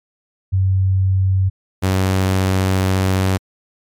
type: tone pair in turn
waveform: sine / sawtooth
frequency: 95 / 94.56 Hz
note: F#2 / F#2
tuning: +46 / +38 cents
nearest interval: unison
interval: 8 cents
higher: first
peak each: -12 / -10 dBFS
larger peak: second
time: 0.52-1.5 / 1.82-3.38 s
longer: second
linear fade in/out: 20 ms
effects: MP3 96 kbps